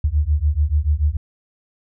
sine beating tone pair, 71.4 / 78.3 Hz, D2 / D#2, -48 / +11 cents, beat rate 6.9 Hz, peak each -18 dBFS, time 0.04-1.17 s, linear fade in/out 5 ms, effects none

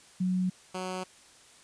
sine / 10% pulse tone pair in turn, 183.8 / 184.97 Hz, F#3 / F#3, -11 / 0 cents, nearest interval unison, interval 11 cents, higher second, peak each -25 dBFS, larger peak neither, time 0.2-0.5 / 0.74-1.04 s, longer neither, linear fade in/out 10 ms, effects white hiss -56 dBFS RMS until 1.63 s + resampled to 22050 Hz

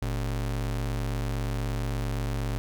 square ring-modulated tone, 82.41 Hz, E2, in tune, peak -25 dBFS, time 0.02-2.58 s, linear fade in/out 0 ms, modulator 34.3 Hz, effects none

